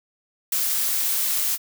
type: noise with ADSR envelope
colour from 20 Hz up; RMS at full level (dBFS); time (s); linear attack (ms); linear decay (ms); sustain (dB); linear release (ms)
blue; -21; 0.52-1.58; 5; 15; -2; 40
effects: none